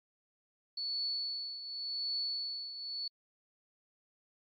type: tone with tremolo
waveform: sine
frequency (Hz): 4435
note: C#8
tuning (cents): 0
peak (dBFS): -32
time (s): 0.77-3.08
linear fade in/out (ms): 5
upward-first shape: triangle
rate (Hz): 0.89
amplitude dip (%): 70
effects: AAC 64 kbps